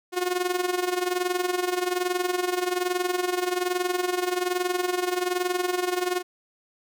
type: tone with amplitude modulation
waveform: sawtooth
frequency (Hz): 360.7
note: F#4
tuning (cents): -44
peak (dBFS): -17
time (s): 0.12-6.23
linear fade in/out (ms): 50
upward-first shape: sine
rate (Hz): 21.2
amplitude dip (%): 75
effects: none